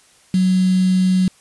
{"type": "tone with quantisation", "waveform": "sine", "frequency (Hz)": 185.4, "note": "F#3", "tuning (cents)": 4, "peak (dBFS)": -12, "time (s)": [0.34, 1.28], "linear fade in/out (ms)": 2, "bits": 5, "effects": ["white hiss -52 dBFS RMS until 1.4 s", "resampled to 24000 Hz"]}